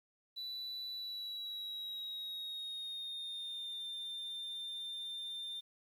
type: tone with pitch glide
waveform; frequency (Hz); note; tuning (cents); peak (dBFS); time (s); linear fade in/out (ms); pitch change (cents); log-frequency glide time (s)
sine; 3967 to 3596; B7 to A7; +7 to +37; -38; 0.36-5.61; 20; -170; 0.91-3.8
effects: tanh soft clip ceiling -39 dBFS + 11-bit